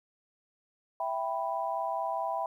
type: chord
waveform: sine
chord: E minor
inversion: none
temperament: equal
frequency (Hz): 659.3 / 784 / 987.8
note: E5 / G5 / B5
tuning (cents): 0 / 0 / 0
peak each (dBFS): -34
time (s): 1-2.46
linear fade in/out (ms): 2
effects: 11-bit